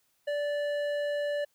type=tone with hard clipping; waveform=sine; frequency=583 Hz; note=D5; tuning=13 cents flat; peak=-30 dBFS; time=0.27-1.45 s; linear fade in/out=10 ms; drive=10 dB; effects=white hiss -72 dBFS RMS until 1.54 s